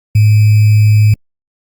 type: tone with sample-and-hold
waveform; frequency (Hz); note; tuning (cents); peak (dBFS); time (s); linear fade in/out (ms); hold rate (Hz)
sine; 106.4; G#2; +42; -4; 0.15-1.14; 5; 2450
effects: Opus 48 kbps